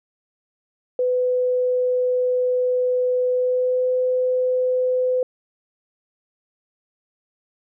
sine tone with pitch glide, 501 to 506.5 Hz, B4 to B4, +25 to +44 cents, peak -17 dBFS, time 0.99-5.23 s, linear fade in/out 2 ms, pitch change +19 cents, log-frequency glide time 3.3-3.9 s, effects none

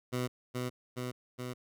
15% pulse tone with echo, 125 Hz, B2, 21 cents sharp, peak -25 dBFS, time 0.12-0.28 s, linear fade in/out 20 ms, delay 420 ms, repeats 3, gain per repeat -2 dB, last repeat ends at 1.54 s, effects none

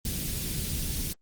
pink band-stop noise, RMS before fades -31 dBFS, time 0.05-1.13 s, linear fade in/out 2 ms, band 240 to 3600 Hz, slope 12 dB/octave, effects Opus 24 kbps

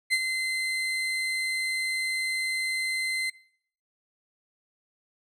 35% pulse tone with ADSR envelope, 2064 Hz, C7, 24 cents flat, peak -18 dBFS, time 0.1-3.3 s, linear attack 31 ms, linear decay 54 ms, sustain -7 dB, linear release 6 ms, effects noise-tail reverb RT60 0.6 s tail -21 dB re dry + low-pass 11000 Hz 12 dB/octave

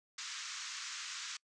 white band-pass noise, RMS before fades -44 dBFS, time 0.18-1.37 s, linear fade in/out 5 ms, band 1100 to 7100 Hz, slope 48 dB/octave, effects noise-tail reverb RT60 0.1 s tail -26 dB re dry + resampled to 22050 Hz

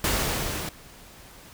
pink noise with level ramp, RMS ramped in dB -23 to -33 dBFS, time 0.04-0.69 s, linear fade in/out 2 ms, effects pink hiss -48 dBFS RMS until 1.53 s

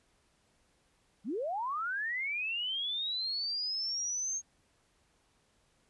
sine linear sweep, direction up, 172.5 to 6490 Hz, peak -32 dBFS, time 1.24-4.42 s, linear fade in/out 50 ms, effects pink hiss -71 dBFS RMS until 5.89 s + resampled to 24000 Hz

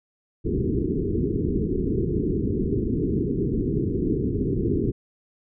white low-pass noise, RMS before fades -24 dBFS, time 0.44-4.92 s, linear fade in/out 20 ms, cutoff 430 Hz, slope 96 dB/octave, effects none

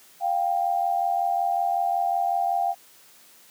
sine tone pair together, 702 / 787.4 Hz, F5 / G5, +9 / +8 cents, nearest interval major second, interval 199 cents, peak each -24 dBFS, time 0.2-2.75 s, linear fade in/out 50 ms, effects white hiss -53 dBFS RMS until 3.5 s + high-pass 150 Hz 12 dB/octave

